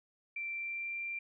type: tone with pitch glide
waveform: sine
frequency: 2349 to 2367 Hz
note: D7 to D7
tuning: 0 to +13 cents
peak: -36 dBFS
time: 0.36-1.19 s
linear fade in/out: 5 ms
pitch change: +13 cents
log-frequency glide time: 0.51-0.99 s
effects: none